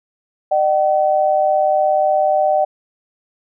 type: tone pair together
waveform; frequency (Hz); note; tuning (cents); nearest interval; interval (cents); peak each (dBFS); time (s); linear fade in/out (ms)
sine; 606 / 762.7; D#5 / G5; -46 / -48; major third; 398; -15; 0.51-2.65; 10
effects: none